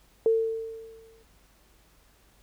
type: tone with exponential decay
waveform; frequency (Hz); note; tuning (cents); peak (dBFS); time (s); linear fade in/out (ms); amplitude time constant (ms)
sine; 449.4; A4; +37; -17; 0.26-1.23; 1; 210
effects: added 50 Hz sine -62 dBFS peak until 2.42 s + pink hiss -62 dBFS RMS until 2.42 s